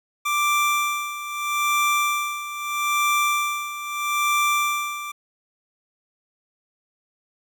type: tone with tremolo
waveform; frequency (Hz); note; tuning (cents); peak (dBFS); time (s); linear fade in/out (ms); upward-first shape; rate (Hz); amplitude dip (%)
25% pulse; 1177; D6; +3; -14; 0.25-5.12; 10; sine; 0.78; 75
effects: 9-bit